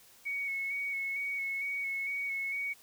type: tone with vibrato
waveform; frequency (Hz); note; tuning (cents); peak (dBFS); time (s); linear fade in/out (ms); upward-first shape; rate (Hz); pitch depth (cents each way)
sine; 2217; C#7; 0; -32; 0.25-2.74; 20; square; 2.2; 19
effects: white hiss -59 dBFS RMS until 2.82 s